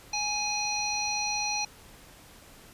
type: harmonic tone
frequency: 832 Hz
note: G#5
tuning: 3 cents sharp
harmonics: 1 / 3 / 5 / 7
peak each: -33 / -33 / -33 / -33 dBFS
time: 0.13-1.65 s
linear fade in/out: 5 ms
effects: pink hiss -52 dBFS RMS until 2.73 s + resampled to 32000 Hz